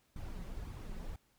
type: noise with flanger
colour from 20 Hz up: brown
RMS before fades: -43 dBFS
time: 0.16-1.16 s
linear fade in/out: 2 ms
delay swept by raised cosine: 0.83 to 5.43 ms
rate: 1.9 Hz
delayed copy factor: +0.6
effects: pink hiss -73 dBFS RMS until 1.38 s